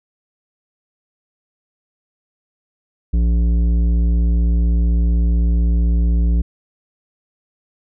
sine tone with tanh clipping, 57.9 Hz, A#1, 11 cents flat, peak -14 dBFS, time 3.13-6.42 s, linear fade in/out 10 ms, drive 11 dB, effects none

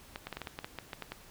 clicks, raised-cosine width 0.3 ms, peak -22 dBFS, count 12, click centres 0.159 / 0.27 / 0.327 / 0.37 / 0.417 / 0.472 / 0.589 / 0.645 / 0.787 / 0.932 / 1.023 / 1.12 s, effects pink hiss -55 dBFS RMS until 1.3 s

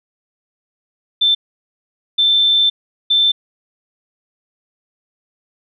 sine tone bursts at uneven times, 3548 Hz, A7, 14 cents sharp, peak -10 dBFS, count 3, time 1.21-1.35 / 2.18-2.7 / 3.1-3.32 s, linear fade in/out 10 ms, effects none

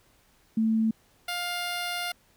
sine / 10% pulse tone pair in turn, 221.9 / 704.5 Hz, A3 / F5, +15 / +15 cents, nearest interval octave + minor sixth, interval 2000 cents, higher second, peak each -21 dBFS, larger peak neither, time 0.57-0.91 / 1.28-2.12 s, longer second, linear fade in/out 5 ms, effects pink hiss -63 dBFS RMS until 2.36 s

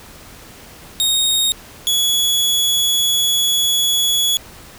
sawtooth tone pair in turn, 3729 / 3380 Hz, A#7 / G#7, 0 / +30 cents, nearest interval major second, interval 170 cents, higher first, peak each -11 dBFS, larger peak neither, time 1-1.52 / 1.87-4.37 s, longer second, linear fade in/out 0 ms, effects pink hiss -40 dBFS RMS until 4.78 s

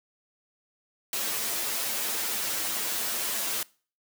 white noise with comb filter, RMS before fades -30 dBFS, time 1.13-3.63 s, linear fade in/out 2 ms, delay 8.9 ms, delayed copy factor +0.85, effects noise-tail reverb RT60 0.4 s tail -23 dB re dry + high-pass 200 Hz 12 dB/octave

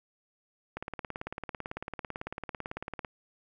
click train, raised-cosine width 0.5 ms, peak -21 dBFS, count 42, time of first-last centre 0.77-3.048 s, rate 18 Hz, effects none

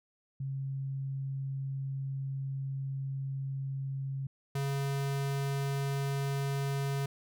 sine / square tone pair in turn, 135.7 / 138.71 Hz, C#3 / C#3, -36 / +1 cents, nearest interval unison, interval 37 cents, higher second, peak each -33 / -31 dBFS, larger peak second, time 0.4-4.27 / 4.55-7.06 s, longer first, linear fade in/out 5 ms, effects none

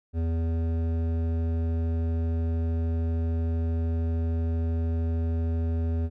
triangle tone with hard clipping, 82.41 Hz, E2, in tune, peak -26 dBFS, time 0.13-6.1 s, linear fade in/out 50 ms, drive 16 dB, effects none

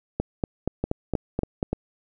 two click trains, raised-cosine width 2 ms, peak -10 / -11 dBFS, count 7 / 4, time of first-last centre 0.2-1.629 / 0.84-1.73 s, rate 4.2 / 3.37 Hz, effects none

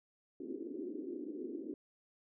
pink band-pass noise, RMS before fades -43 dBFS, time 0.4-1.74 s, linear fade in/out 2 ms, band 270 to 390 Hz, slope 48 dB/octave, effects none

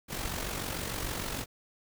pink noise with amplitude modulation, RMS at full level -33 dBFS, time 0.08-1.46 s, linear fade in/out 50 ms, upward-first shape sine, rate 46.7 Hz, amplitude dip 55%, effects none

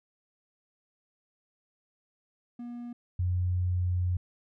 triangle / sine tone pair in turn, 240 / 89.9 Hz, B3 / F#2, -49 / -49 cents, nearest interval octave + perfect fourth, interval 1700 cents, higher first, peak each -35 / -25 dBFS, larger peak second, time 2.59-2.93 / 3.19-4.17 s, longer second, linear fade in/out 5 ms, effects none

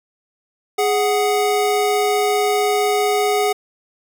square tone pair together, 415.6 / 741 Hz, G#4 / F#5, +1 / +2 cents, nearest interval minor seventh, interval 1001 cents, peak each -18 / -20 dBFS, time 0.78-3.53 s, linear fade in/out 10 ms, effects none

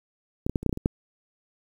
clicks, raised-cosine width 3 ms, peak -13 / -14 / -10 / -22 / -8 / -12 / -13 / -20 / -8 dBFS, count 9, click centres 0.465 / 0.496 / 0.558 / 0.63 / 0.663 / 0.694 / 0.728 / 0.774 / 0.859 s, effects 8-bit

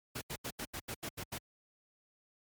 pink noise bursts, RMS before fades -40 dBFS, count 9, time 0.15-1.384 s, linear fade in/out 10 ms, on 66 ms, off 80 ms, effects high-pass 60 Hz 12 dB/octave + MP3 96 kbps

